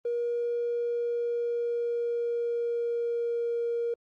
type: tone with pitch glide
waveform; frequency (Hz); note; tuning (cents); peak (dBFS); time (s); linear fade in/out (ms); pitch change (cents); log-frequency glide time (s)
triangle; 475.8 to 469.8; A#4 to A#4; +35 to +13; -23; 0.05-3.94; 5; -22; 0.44-3.62
effects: tanh soft clip ceiling -24 dBFS + Opus 24 kbps